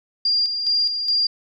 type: tone with tremolo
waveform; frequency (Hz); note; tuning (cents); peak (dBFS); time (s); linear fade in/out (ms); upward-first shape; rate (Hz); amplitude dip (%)
sine; 4793; D8; +34; -16; 0.25-1.27; 5; square; 2.4; 50
effects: none